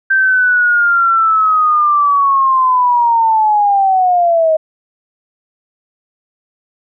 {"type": "linear sweep", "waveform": "sine", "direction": "down", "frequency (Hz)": [1568, 624], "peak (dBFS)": -8, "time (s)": [0.1, 4.57], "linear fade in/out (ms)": 10, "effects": []}